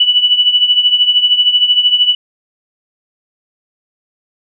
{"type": "tone with tremolo", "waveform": "sine", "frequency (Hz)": 2960, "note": "F#7", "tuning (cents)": 0, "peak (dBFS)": -4, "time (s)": [0, 2.15], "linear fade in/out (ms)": 5, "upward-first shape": "triangle", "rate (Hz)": 13, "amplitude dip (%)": 80, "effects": []}